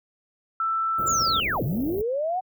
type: tone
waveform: sine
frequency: 1328 Hz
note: E6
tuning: 12 cents sharp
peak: -22 dBFS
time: 0.6-1.4 s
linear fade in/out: 2 ms
type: band-stop noise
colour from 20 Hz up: pink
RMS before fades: -33 dBFS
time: 0.98-2.02 s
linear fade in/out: 10 ms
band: 650 to 14000 Hz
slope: 48 dB/octave
type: linear two-way sweep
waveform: sine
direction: down then up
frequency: 7410 to 103.83 to 765 Hz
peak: -23 dBFS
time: 1.06-2.41 s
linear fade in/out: 20 ms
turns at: 1.63 s
effects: high-pass 60 Hz 12 dB/octave